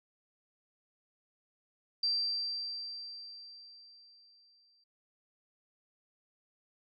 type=tone with exponential decay; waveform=sine; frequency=4699 Hz; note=D8; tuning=in tune; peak=-27 dBFS; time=2.03-4.84 s; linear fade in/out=5 ms; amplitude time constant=610 ms; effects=none